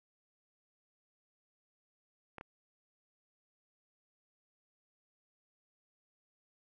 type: clicks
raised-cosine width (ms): 0.5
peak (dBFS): -30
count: 2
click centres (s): 2.383 / 2.411
effects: none